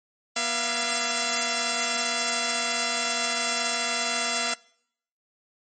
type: tone pair together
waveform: 5% pulse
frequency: 240.5 / 681 Hz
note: B3 / F5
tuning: -46 / -44 cents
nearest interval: octave + tritone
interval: 1802 cents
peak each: -20 / -14 dBFS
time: 0.36-4.54 s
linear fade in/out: 5 ms
effects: noise-tail reverb RT60 0.7 s tail -24 dB re dry + MP3 32 kbps